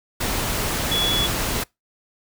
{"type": "tone in noise", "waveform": "sine", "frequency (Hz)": 3391, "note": "G#7", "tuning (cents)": 35, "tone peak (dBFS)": -20, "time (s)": [0.91, 1.27], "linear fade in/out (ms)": 10, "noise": "pink", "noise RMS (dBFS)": -24, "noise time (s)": [0.2, 1.64], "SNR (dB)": 1, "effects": ["noise-tail reverb RT60 0.2 s tail -25 dB re dry"]}